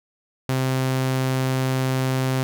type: tone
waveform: sawtooth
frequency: 130.81 Hz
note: C3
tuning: in tune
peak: -16 dBFS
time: 0.49-2.43 s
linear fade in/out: 0 ms
effects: none